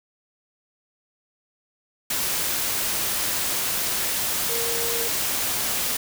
sine tone in noise, 466.2 Hz, A#4, in tune, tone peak -30 dBFS, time 4.49-5.08 s, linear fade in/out 5 ms, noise white, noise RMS -25 dBFS, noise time 2.1-5.97 s, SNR -8 dB, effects none

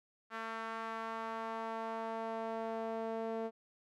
sawtooth tone with band-pass filter sweep, 224.9 Hz, A3, 38 cents sharp, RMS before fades -40 dBFS, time 0.3-3.51 s, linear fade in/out 50 ms, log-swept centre 1400 to 540 Hz, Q 1.8, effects none

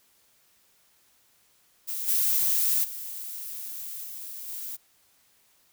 violet noise with level steps, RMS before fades -32 / -24 / -37 / -39 / -36 dBFS, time 1.87-4.77 s, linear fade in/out 20 ms, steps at 2.07 / 2.83 / 4.03 / 4.47 s, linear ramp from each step 20 ms, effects white hiss -64 dBFS RMS until 5.72 s

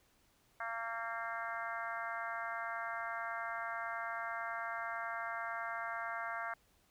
harmonic tone with a mistuned harmonic, 229.1 Hz, A#3, 30 cents flat, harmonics 3 / 4 / 5 / 6 / 7 / 8 / 9, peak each -44 / -47 / -45 / -44 / -44 / -50 / -50 dBFS, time 0.6-6.54 s, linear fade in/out 5 ms, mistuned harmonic 9, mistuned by +32 cents, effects pink hiss -71 dBFS RMS until 6.9 s

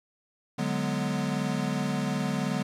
square chord, G# half-diminished seventh, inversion second, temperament equal, 146.83 / 185 / 207.7 / 246.9 Hz, D3 / F#3 / G#3 / B3, 0 / 0 / 0 / 0 cents, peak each -33 dBFS, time 0.58-2.63 s, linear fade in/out 10 ms, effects low-pass 9000 Hz 12 dB/octave + 10-bit

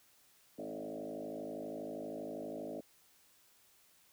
sine tone with frequency modulation, 440 Hz, A4, in tune, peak -40 dBFS, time 0.58-2.81 s, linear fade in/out 10 ms, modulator 52.5 Hz, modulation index 4.2, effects white hiss -67 dBFS RMS until 4.12 s

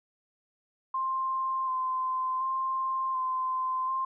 sine tone with vibrato, 1044 Hz, C6, 4 cents flat, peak -27 dBFS, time 0.94-4.05 s, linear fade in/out 5 ms, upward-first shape square, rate 0.68 Hz, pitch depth 15 cents each way, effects none

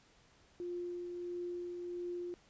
sine tone with tremolo, 351.8 Hz, F4, 13 cents sharp, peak -37 dBFS, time 0.6-2.34 s, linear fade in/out 0 ms, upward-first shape triangle, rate 1.5 Hz, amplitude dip 35%, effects pink hiss -66 dBFS RMS until 2.49 s + resampled to 16000 Hz

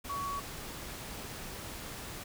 sine tone in noise, 1124 Hz, C#6, 24 cents sharp, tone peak -34 dBFS, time 0.09-0.4 s, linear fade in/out 10 ms, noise pink, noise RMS -43 dBFS, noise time 0.04-2.24 s, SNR +6 dB, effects none

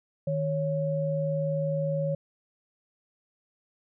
sine tone pair together, 155.56 / 554.4 Hz, D#3 / C#5, 0 / 0 cents, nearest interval octave + minor seventh, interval 2200 cents, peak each -28 dBFS, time 0.27-2.15 s, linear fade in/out 5 ms, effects none

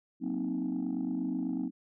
sine chord, C half-diminished seventh, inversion second, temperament equal, 185 / 233.1 / 261.6 / 311.1 Hz, Gb3 / Bb3 / C4 / Eb4, 0 / 0 / 0 / 0 cents, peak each -37 / -36 / -32 / -35 dBFS, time 0.2-1.71 s, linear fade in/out 50 ms, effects tanh soft clip ceiling -25 dBFS

